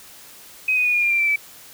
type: tone with pitch steps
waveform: sine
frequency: 2523 / 2491 / 2460 / 2429 / 2398 / 2368 / 2338 / 2308 Hz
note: D#7 / D#7 / D#7 / D#7 / D7 / D7 / D7 / D7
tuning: +23 / +1 / -20 / -42 / +36 / +14 / -8 / -31 cents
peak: -16 dBFS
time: 0.68-1.36 s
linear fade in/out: 5 ms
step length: 85 ms
effects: white hiss -44 dBFS RMS until 1.73 s